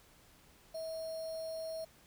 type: tone with sample-and-hold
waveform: sine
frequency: 645 Hz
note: E5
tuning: 38 cents flat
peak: -38 dBFS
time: 0.74-1.85 s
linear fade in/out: 10 ms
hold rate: 4900 Hz
effects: pink hiss -63 dBFS RMS until 2.06 s